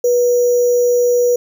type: tone with sample-and-hold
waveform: sine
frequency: 486.6 Hz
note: B4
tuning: 26 cents flat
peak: -10 dBFS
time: 0.04-1.36 s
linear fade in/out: 5 ms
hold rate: 6300 Hz
effects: none